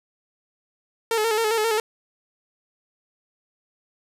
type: tone with vibrato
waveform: sawtooth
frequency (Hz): 442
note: A4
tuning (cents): +8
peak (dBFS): -16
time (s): 1.11-1.8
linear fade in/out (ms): 2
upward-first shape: square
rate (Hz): 7.5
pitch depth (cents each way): 56
effects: resampled to 32000 Hz + 7-bit